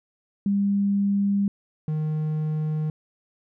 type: tone pair in turn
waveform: sine / triangle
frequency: 200.1 / 154.43 Hz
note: G3 / D#3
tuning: +36 / -13 cents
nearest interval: major third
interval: 449 cents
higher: first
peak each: -19 / -21 dBFS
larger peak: first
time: 0.46-1.48 / 1.88-2.9 s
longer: neither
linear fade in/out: 2 ms
effects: none